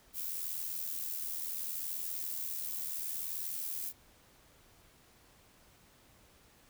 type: noise with amplitude modulation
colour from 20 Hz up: violet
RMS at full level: -36 dBFS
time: 0.13-3.93 s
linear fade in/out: 50 ms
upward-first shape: sine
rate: 80.7 Hz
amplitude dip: 55%
effects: pink hiss -63 dBFS RMS until 6.69 s